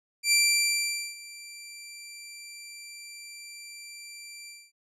15% pulse tone with ADSR envelope, 2351 Hz, D7, 1 cent sharp, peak -12 dBFS, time 0.23-4.72 s, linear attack 89 ms, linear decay 830 ms, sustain -23 dB, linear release 240 ms, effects low-pass 12000 Hz 12 dB/octave

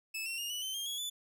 sawtooth tone with pitch steps, 2613 / 2722 / 2836 / 2955 / 3079 / 3208 / 3342 / 3482 Hz, E7 / F7 / F7 / F#7 / G7 / G7 / G#7 / A7, -16 / -45 / +26 / -3 / -32 / +39 / +10 / -19 cents, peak -33 dBFS, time 0.14-1.1 s, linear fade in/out 10 ms, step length 120 ms, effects none

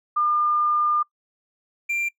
sine / triangle tone pair in turn, 1205 / 2373 Hz, D6 / D7, +44 / +17 cents, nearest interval octave, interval 1173 cents, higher second, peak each -18 / -20 dBFS, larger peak first, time 0.16-1.03 / 1.89-2.09 s, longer first, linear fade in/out 10 ms, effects noise-tail reverb RT60 0.1 s tail -23 dB re dry

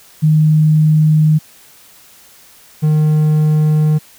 sine / triangle tone pair in turn, 154.7 / 153.37 Hz, D#3 / D#3, -10 / -25 cents, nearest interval unison, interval 15 cents, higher first, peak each -7 dBFS, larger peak neither, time 0.22-1.39 / 2.82-3.99 s, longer neither, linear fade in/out 20 ms, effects white hiss -44 dBFS RMS until 4.18 s

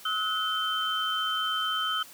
sine tone cluster, 1282 / 1466 / 3093 Hz, E6 / F#6 / G7, -49 / -16 / -24 cents, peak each -30 / -34 / -29 dBFS, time 0.05-2.03 s, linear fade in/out 5 ms, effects white hiss -49 dBFS RMS until 2.13 s + high-pass 100 Hz 12 dB/octave

